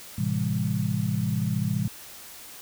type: chord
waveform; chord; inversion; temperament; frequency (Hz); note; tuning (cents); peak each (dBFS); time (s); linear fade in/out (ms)
sine; A minor seventh; none; equal with one note detuned; 110 / 130.81 / 164.81 / 200.1; A2 / C3 / E3 / G3; 0 / 0 / 0 / +36; -29; 0.18-1.88; 5
effects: white hiss -44 dBFS RMS until 2.61 s